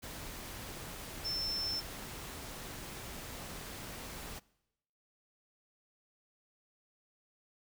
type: tone in noise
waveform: sine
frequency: 5330 Hz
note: E8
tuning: 18 cents sharp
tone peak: -34 dBFS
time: 1.24-1.81 s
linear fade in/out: 20 ms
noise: pink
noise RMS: -45 dBFS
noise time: 0.02-4.4 s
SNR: +8 dB
effects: noise-tail reverb RT60 0.9 s tail -23 dB re dry